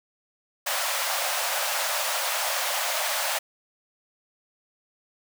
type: high-pass noise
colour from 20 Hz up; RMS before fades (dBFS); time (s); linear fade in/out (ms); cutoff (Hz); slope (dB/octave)
pink; -27; 0.66-3.39; 10; 540; 96
effects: none